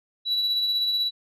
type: tone with tremolo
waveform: sine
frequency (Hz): 3932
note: B7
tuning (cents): -8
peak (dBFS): -18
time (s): 0.25-1.11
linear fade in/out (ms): 50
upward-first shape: sine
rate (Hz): 16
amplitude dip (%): 40
effects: tanh soft clip ceiling -19 dBFS